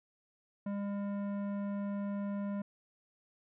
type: tone with tanh clipping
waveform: sine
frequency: 201.5 Hz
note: G3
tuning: 48 cents sharp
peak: -36 dBFS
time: 0.66-2.62 s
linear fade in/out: 5 ms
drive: 14 dB
effects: none